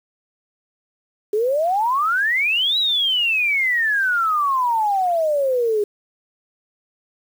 sine exponential two-way sweep, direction up then down, 405.5 to 3951 to 405.5 Hz, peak -16 dBFS, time 1.33-5.84 s, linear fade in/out 5 ms, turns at 2.78 s, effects 7-bit

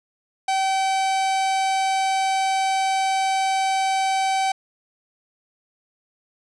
45% pulse tone, 769 Hz, G5, 33 cents flat, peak -19 dBFS, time 0.48-4.52 s, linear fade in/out 5 ms, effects resampled to 22050 Hz + 9-bit

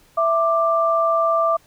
sine tone pair together, 661 / 1180.5 Hz, E5 / D6, +5 / +9 cents, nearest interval minor seventh, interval 1004 cents, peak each -18 dBFS, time 0.17-1.57 s, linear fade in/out 10 ms, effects pink hiss -55 dBFS RMS until 1.66 s

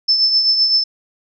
sine tone with tremolo, 5274 Hz, E8, in tune, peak -9 dBFS, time 0.08-0.84 s, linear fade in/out 10 ms, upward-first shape triangle, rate 7.8 Hz, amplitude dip 55%, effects none

